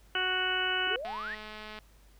harmonic tone, 370 Hz, F#4, in tune, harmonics 1 / 2 / 3 / 4 / 5 / 6 / 7 / 8, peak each -38 / -38 / -40 / -31 / -41 / -41 / -39 / -32 dBFS, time 0.15-0.96 s, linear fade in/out 2 ms
sine exponential sweep, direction up, 345.8 to 1975.5 Hz, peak -35 dBFS, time 0.87-1.35 s, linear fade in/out 5 ms
click train, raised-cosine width 0.3 ms, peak -28 dBFS, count 159, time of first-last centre 1.05-1.788 s, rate 214 Hz
effects added 50 Hz sine -56 dBFS peak until 2.19 s + pink hiss -64 dBFS RMS until 2.19 s

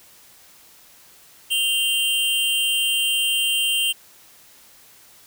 square tone pair together, 2794 / 3132 Hz, F7 / G7, 0 / -2 cents, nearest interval major second, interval 198 cents, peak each -22 dBFS, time 1.5-3.93 s, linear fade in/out 20 ms, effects white hiss -50 dBFS RMS until 5.26 s

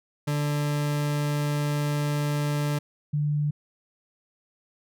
40% pulse / sine tone pair in turn, 146.83 / 147.94 Hz, D3 / D3, 0 / +13 cents, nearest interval unison, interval 13 cents, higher second, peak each -23 / -22 dBFS, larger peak second, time 0.27-2.79 / 3.13-3.51 s, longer first, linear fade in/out 10 ms, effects none

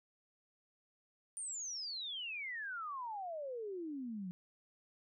sine exponential sweep, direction down, 9270 to 174.61 Hz, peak -40 dBFS, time 1.37-4.31 s, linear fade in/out 0 ms, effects none

